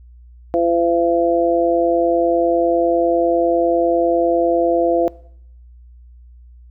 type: harmonic tone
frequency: 170 Hz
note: F3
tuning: 46 cents flat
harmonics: 2 / 3 / 4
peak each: -18 / -18 / -18 dBFS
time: 0.54-5.08 s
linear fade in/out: 0 ms
effects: noise-tail reverb RT60 0.7 s tail -21 dB re dry + added 60 Hz sine -40 dBFS peak until 6.7 s